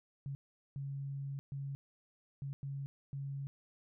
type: tone bursts at uneven times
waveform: sine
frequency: 138.59 Hz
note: C#3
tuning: in tune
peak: -38 dBFS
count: 6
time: 0.26-0.35 / 0.76-1.39 / 1.52-1.75 / 2.42-2.53 / 2.63-2.86 / 3.13-3.47 s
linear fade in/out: 0 ms
effects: none